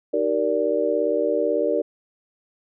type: chord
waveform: sine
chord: Eb major seventh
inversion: none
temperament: just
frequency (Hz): 311.1 / 388.9 / 466.7 / 583.4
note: Eb4 / G4 / Bb4 / D5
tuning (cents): 0 / -14 / +2 / -12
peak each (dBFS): -27 / -26 / -23 / -23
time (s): 0.13-1.82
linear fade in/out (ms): 10
effects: none